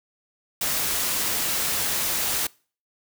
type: noise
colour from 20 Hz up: white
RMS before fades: -25 dBFS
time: 0.61-2.47 s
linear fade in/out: 5 ms
effects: noise-tail reverb RT60 0.4 s tail -24 dB re dry